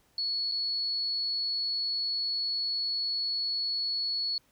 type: tone with dropouts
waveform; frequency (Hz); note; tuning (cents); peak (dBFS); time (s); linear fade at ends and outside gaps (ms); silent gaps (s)
sine; 4390; C#8; -18; -28; 0.18-4.38; 2; 0.515-0.519
effects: pink hiss -67 dBFS RMS until 4.51 s

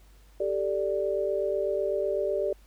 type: chord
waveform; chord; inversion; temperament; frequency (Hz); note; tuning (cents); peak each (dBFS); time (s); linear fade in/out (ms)
sine; G suspended second; none; equal; 392 / 440 / 587.3; G4 / A4 / D5; 0 / 0 / 0; -29 / -32 / -28; 0.4-2.53; 5
effects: added 50 Hz sine -52 dBFS peak until 2.66 s + pink hiss -62 dBFS RMS until 2.66 s

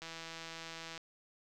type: click train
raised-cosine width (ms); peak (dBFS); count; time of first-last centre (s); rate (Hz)
0.2; -28; 158; 0.02-0.977; 164
effects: none

